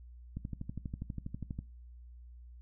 click train, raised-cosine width 5 ms, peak -26 dBFS, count 16, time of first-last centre 0.37-1.59 s, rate 12.3 Hz, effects noise-tail reverb RT60 0.3 s tail -20 dB re dry + added 60 Hz sine -49 dBFS peak until 2.61 s

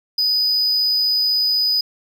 triangle tone, 4978 Hz, D#8, in tune, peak -14 dBFS, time 0.18-1.81 s, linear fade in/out 5 ms, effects none

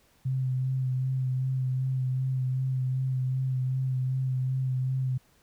sine tone with vibrato, 130 Hz, C3, 11 cents flat, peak -25 dBFS, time 0.25-5.18 s, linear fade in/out 10 ms, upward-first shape sine, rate 2.6 Hz, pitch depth 21 cents each way, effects pink hiss -64 dBFS RMS until 5.42 s

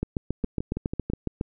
two click trains, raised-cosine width 3 ms, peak -13 / -16 dBFS, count 11 / 5, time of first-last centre 0.03-1.411 / 0.44-1.1 s, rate 7.24 / 6.06 Hz, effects none

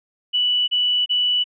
sine tone bursts, 2960 Hz, F#7, in tune, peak -16 dBFS, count 3, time 0.33-1.442 s, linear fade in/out 20 ms, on 350 ms, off 31 ms, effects none

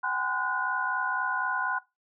sine tone cluster, 759 / 828 / 1023 / 1455 / 1519 Hz, F#5 / G#5 / C6 / F#6 / F#6, +44 / -5 / -39 / -29 / +45 cents, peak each -37 / -37 / -31 / -30 / -37 dBFS, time 0.03-1.79 s, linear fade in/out 10 ms, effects noise-tail reverb RT60 0.2 s tail -18 dB re dry

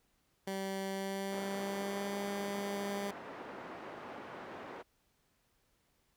15% pulse tone with pitch glide, 193.5 to 200.6 Hz, G3 to G3, -22 to +40 cents, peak -30 dBFS, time 0.47-3.11 s, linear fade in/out 5 ms, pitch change +62 cents, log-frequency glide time 0.9-2.19 s
pink band-pass noise, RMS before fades -47 dBFS, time 1.31-4.83 s, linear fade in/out 20 ms, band 300 to 1500 Hz, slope 12 dB/octave
effects pink hiss -75 dBFS RMS until 6.16 s

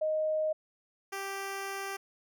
sine / 10% pulse tone pair in turn, 622.3 / 392 Hz, D#5 / G4, 0 / 0 cents, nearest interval minor sixth, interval 800 cents, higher first, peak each -27 / -27 dBFS, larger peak neither, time 0.01-0.53 / 1.12-1.97 s, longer second, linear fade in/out 10 ms, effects none

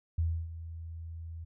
sine tone with ADSR envelope, 82.41 Hz, E2, in tune, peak -25 dBFS, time 0.18-1.45 s, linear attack 6 ms, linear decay 290 ms, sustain -14 dB, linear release 15 ms, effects none

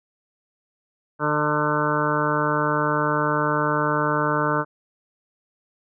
harmonic tone, 150 Hz, D3, 37 cents sharp, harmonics 1 / 2 / 3 / 4 / 6 / 7 / 8 / 9 / 10, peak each -28 / -28 / -28 / -28 / -28 / -28 / -28 / -28 / -28 dBFS, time 1.19-4.65 s, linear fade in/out 50 ms, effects none

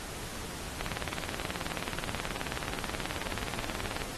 two click trains, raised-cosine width 0.3 ms, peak -16 / -24 dBFS, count 61 / 27, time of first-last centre 0.81-4.019 / 1.13-3.606 s, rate 18.7 / 10.5 Hz, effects pink hiss -41 dBFS RMS until 4.17 s + AAC 32 kbps

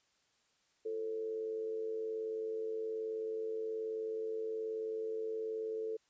sine tone with amplitude modulation, 441.6 Hz, A4, 6 cents sharp, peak -33 dBFS, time 0.85-5.97 s, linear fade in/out 10 ms, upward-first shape sine, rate 98.8 Hz, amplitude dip 55%, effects white hiss -74 dBFS RMS until 6.09 s + resampled to 16000 Hz

